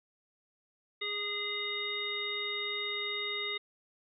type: harmonic tone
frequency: 412.4 Hz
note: G#4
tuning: 12 cents flat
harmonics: 1 / 3 / 5 / 7 / 9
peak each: -42 / -45 / -37 / -45 / -36 dBFS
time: 1.01-3.58 s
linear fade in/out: 10 ms
effects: none